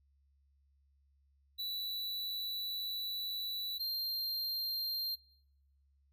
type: tone pair in turn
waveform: square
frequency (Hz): 3951 / 4186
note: B7 / C8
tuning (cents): 0 / 0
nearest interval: minor second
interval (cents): 100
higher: second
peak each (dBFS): -37 / -35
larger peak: second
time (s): 1.58-3.79 / 3.79-5.16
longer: first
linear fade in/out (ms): 20
effects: noise-tail reverb RT60 1.0 s tail -26 dB re dry + added 69 Hz sine -68 dBFS peak until 6.12 s